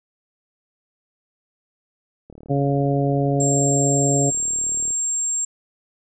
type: click train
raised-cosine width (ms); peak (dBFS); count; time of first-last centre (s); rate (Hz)
2; -28; 99; 2.3-4.906; 37.6
type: harmonic tone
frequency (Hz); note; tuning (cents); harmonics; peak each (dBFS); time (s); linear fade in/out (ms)
140; C#3; +18; 1 / 2 / 3 / 4 / 5; -20 / -23 / -25 / -26 / -27; 2.49-4.31; 20
type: tone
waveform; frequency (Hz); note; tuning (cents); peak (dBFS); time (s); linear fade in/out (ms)
sine; 7459; A#8; 0; -20; 3.4-5.45; 5
effects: none